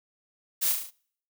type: noise with echo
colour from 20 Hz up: blue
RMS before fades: -26 dBFS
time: 0.61-0.73 s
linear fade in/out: 20 ms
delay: 36 ms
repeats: 5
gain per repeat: -4 dB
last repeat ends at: 0.91 s
effects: noise-tail reverb RT60 0.6 s tail -26 dB re dry